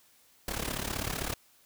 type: noise with amplitude modulation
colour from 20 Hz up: pink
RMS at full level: -31 dBFS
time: 0.48-1.34 s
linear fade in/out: 2 ms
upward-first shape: sine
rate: 35.6 Hz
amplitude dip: 80%
effects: white hiss -63 dBFS RMS until 1.65 s